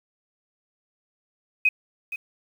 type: tone with echo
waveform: sine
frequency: 2517 Hz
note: D#7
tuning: 19 cents sharp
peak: -15 dBFS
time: 1.65-1.69 s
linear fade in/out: 5 ms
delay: 470 ms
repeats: 1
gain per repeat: -13 dB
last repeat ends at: 2.16 s
effects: 8-bit